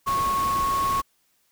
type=tone in noise; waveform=sine; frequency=1100 Hz; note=C#6; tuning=14 cents flat; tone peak=-21 dBFS; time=0.06-1.02 s; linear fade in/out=20 ms; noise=pink; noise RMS=-33 dBFS; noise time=0.06-1.02 s; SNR=+9 dB; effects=white hiss -67 dBFS RMS until 1.51 s